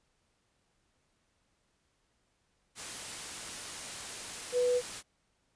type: tone in noise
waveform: sine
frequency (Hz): 493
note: B4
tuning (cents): -3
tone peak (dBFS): -25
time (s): 4.52-4.82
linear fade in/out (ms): 50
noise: white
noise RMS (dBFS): -41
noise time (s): 2.75-5.03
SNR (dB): +13
effects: pink hiss -75 dBFS RMS until 5.55 s + resampled to 22050 Hz